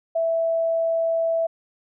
sine tone, 659.3 Hz, E5, in tune, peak -19 dBFS, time 0.15-1.47 s, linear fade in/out 10 ms, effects none

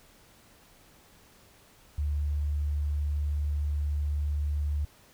sine tone, 73.42 Hz, D2, in tune, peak -26 dBFS, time 1.98-4.85 s, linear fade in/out 5 ms, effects pink hiss -58 dBFS RMS until 5.13 s

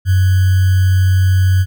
sine tone with sample-and-hold, 93.3 Hz, F#2, 15 cents sharp, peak -8 dBFS, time 0.05-1.66 s, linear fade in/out 50 ms, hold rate 1575 Hz, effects none

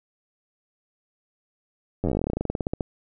slowing click train, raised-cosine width 2 ms, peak -12 dBFS, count 25, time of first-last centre 2.04-2.808 s, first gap 10 ms, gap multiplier 1.09, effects none

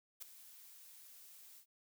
blue noise with ADSR envelope, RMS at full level -44 dBFS, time 0.2-1.66 s, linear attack 23 ms, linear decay 5 ms, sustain -14 dB, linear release 80 ms, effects none

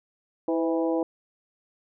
harmonic tone with a mistuned harmonic, 163.3 Hz, E3, 16 cents flat, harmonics 2 / 3 / 4 / 5 / 6, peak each -25 / -27 / -32 / -35 / -39 dBFS, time 0.48-1.03 s, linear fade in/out 2 ms, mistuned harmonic 3, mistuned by +48 cents, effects none

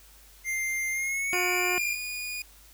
square tone with pitch glide, 2099 to 2397 Hz, C7 to D7, +5 to +35 cents, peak -28 dBFS, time 0.44-1.97 s, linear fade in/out 50 ms, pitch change +230 cents, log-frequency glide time 0.91-1.78 s
sawtooth tone, 2452 Hz, D#7, 26 cents flat, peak -29 dBFS, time 1.33-2.42 s, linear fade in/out 2 ms
harmonic tone, 360 Hz, F#4, 47 cents flat, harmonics 1 / 2 / 3 / 4 / 5 / 6 / 7 / 8, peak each -31 / -34 / -36 / -37 / -38 / -39 / -39 / -40 dBFS, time 1.33-1.78 s, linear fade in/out 0 ms
effects added 50 Hz sine -55 dBFS peak until 2.73 s + white hiss -55 dBFS RMS until 2.73 s

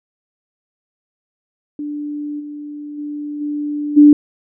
sine tone with level steps, 294.4 Hz, D4, 4 cents sharp, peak -22 / -27 / -23 / -19 / -3 dBFS, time 1.79-4.13 s, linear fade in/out 2 ms, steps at 2.39 / 2.97 / 3.4 / 3.96 s, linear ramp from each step 20 ms, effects none

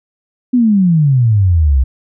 sine exponential sweep, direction down, 256.7 to 62.1 Hz, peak -7 dBFS, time 0.53-1.84 s, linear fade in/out 10 ms, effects none

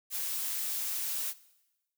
blue noise, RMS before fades -34 dBFS, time 0.1-1.34 s, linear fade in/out 50 ms, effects noise-tail reverb RT60 1.0 s tail -19 dB re dry

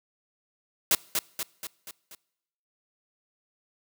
white noise with echo, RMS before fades -21 dBFS, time 0.91-0.95 s, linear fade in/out 2 ms, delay 240 ms, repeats 5, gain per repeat -5 dB, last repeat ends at 2.15 s, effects noise-tail reverb RT60 0.9 s tail -24 dB re dry + high-pass 150 Hz 12 dB/octave

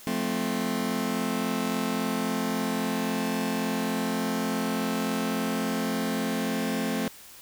sawtooth chord, F major, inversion none, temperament just, 174.61 / 218.3 / 261.9 Hz, F3 / A3 / C4, 0 / -13 / +2 cents, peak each -30 / -25 / -26 dBFS, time 0.07-7.08 s, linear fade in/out 0 ms, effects white hiss -48 dBFS RMS until 7.41 s

